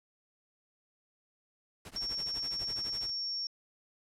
pink noise with tremolo, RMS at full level -45 dBFS, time 1.85-3.1 s, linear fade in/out 2 ms, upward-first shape triangle, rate 12 Hz, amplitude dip 100%
sine tone, 5490 Hz, F8, 31 cents flat, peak -33 dBFS, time 1.96-3.47 s, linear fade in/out 2 ms
effects low-pass 11000 Hz 12 dB/octave

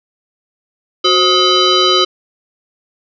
sine tone with frequency modulation, 2156 Hz, C#7, 49 cents flat, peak -8 dBFS, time 1.04-2.05 s, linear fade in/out 10 ms, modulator 894 Hz, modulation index 2.6, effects none

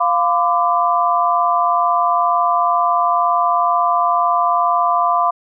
sine chord, B diminished, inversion second, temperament equal with one note detuned, 698.5 / 1012.6 / 1174.7 Hz, F5 / B5 / D6, 0 / +43 / 0 cents, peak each -17 dBFS, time 0-5.31 s, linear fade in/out 10 ms, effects none

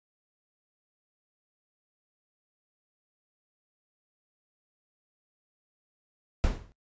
brown noise with exponential decay, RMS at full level -21 dBFS, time 6.44-6.72 s, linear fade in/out 0 ms, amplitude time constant 60 ms, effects noise-tail reverb RT60 0.1 s tail -22 dB re dry + resampled to 16000 Hz

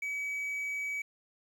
triangle tone with quantisation, 2278 Hz, C#7, 47 cents sharp, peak -31 dBFS, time 0.02-1.02 s, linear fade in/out 5 ms, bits 10, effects none

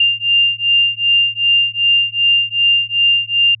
sine beating tone pair, 2794 / 2796.6 Hz, F7 / F7, 0 / +2 cents, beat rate 2.6 Hz, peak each -14 dBFS, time 0-3.55 s, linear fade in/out 5 ms, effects added 111 Hz sine -41 dBFS peak until 3.6 s

